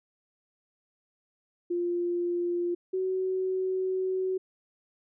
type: tone pair in turn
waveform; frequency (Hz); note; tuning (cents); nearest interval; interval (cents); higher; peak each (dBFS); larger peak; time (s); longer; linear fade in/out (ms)
sine; 349.2 / 374.8; F4 / F#4; 0 / +22; minor second; 122; second; -26; neither; 1.7-2.75 / 2.93-4.38; second; 10
effects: none